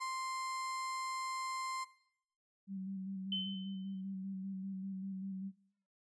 35% pulse tone, 1046.5 Hz, C6, in tune, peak -36 dBFS, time 0-1.85 s, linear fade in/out 20 ms
sine tone with vibrato, 191.9 Hz, G3, 37 cents flat, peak -40 dBFS, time 2.67-5.52 s, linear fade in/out 50 ms, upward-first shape square, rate 5.1 Hz, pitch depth 28 cents each way
sine tone with exponential decay, 3061 Hz, G7, 42 cents flat, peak -33 dBFS, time 3.32-4.01 s, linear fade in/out 2 ms, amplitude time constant 150 ms
effects noise-tail reverb RT60 0.7 s tail -18 dB re dry + resampled to 22050 Hz

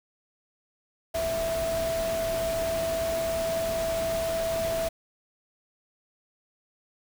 sine tone in noise, 659.3 Hz, E5, in tune, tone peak -26 dBFS, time 1.14-4.89 s, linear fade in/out 10 ms, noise pink, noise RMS -35 dBFS, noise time 1.14-4.89 s, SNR +6 dB, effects none

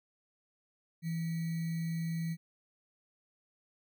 sine tone with sample-and-hold, 165 Hz, E3, 2 cents sharp, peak -32 dBFS, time 1.02-2.37 s, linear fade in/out 50 ms, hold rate 2100 Hz, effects none

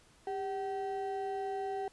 triangle ring-modulated tone, 580 Hz, D5, 22 cents flat, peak -29 dBFS, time 0.27-1.88 s, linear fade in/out 2 ms, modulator 182 Hz, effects pink hiss -63 dBFS RMS until 1.92 s + resampled to 24000 Hz

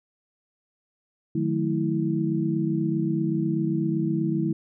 sine tone cluster, 152.4 / 180.3 / 217.3 / 326.6 Hz, D#3 / F#3 / A3 / E4, -36 / -45 / -21 / -16 cents, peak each -27 / -29 / -29 / -26 dBFS, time 1.35-4.53 s, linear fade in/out 5 ms, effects none

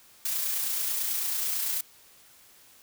blue noise with amplitude modulation, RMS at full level -28 dBFS, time 0.25-1.81 s, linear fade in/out 5 ms, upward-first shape sine, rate 29.1 Hz, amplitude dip 30%, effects white hiss -56 dBFS RMS until 2.82 s

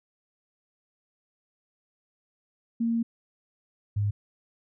sine tone pair in turn, 230.8 / 102.81 Hz, A#3 / G#2, -17 / -17 cents, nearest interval octave + major second, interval 1400 cents, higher first, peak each -23 dBFS, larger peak neither, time 2.8-3.03 / 3.96-4.11 s, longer first, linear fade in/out 10 ms, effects none

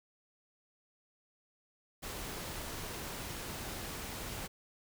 pink noise, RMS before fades -42 dBFS, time 2.02-4.48 s, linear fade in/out 20 ms, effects none

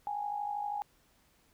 sine tone with amplitude modulation, 825 Hz, G#5, 12 cents flat, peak -30 dBFS, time 0.07-0.82 s, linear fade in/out 0 ms, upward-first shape sine, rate 52.6 Hz, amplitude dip 65%, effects pink hiss -68 dBFS RMS until 1.53 s

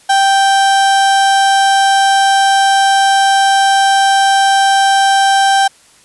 35% pulse tone, 784 Hz, G5, in tune, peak -6 dBFS, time 0.09-5.68 s, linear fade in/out 10 ms, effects white hiss -46 dBFS RMS until 6.04 s + resampled to 24000 Hz

